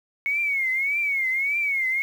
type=tone with vibrato; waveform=sine; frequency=2200 Hz; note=C#7; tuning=14 cents flat; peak=-21 dBFS; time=0.26-2.02 s; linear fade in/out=0 ms; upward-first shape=triangle; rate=1.7 Hz; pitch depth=140 cents each way; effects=8-bit